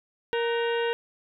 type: harmonic tone with a mistuned harmonic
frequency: 467.1 Hz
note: A#4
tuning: 3 cents sharp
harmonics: 1 / 2 / 3 / 4 / 5 / 6 / 7 / 8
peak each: -25 / -33 / -35 / -36 / -44 / -36 / -43 / -46 dBFS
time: 0.33-0.93 s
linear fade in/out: 0 ms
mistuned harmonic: 3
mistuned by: +130 cents
effects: none